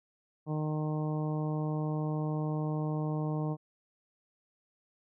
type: harmonic tone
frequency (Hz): 153.3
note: D#3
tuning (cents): -25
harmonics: 1 / 2 / 3 / 4 / 5 / 6 / 7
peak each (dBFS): -31 / -37 / -41 / -43 / -45 / -47 / -48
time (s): 0.46-3.57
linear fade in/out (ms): 50
effects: none